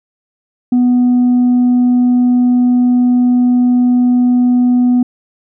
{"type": "tone", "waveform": "sine", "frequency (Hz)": 246.9, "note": "B3", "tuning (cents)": 0, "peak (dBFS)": -5, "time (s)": [0.72, 5.03], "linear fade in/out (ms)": 5, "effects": ["tanh soft clip ceiling -6 dBFS"]}